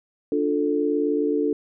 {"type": "chord", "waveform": "sine", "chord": "D minor", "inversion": "none", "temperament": "just", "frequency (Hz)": [293.7, 352.4, 440.5], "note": ["D4", "F4", "A4"], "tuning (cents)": [0, 16, 2], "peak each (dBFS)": [-23, -27, -23], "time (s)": [0.32, 1.53], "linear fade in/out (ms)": 2, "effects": []}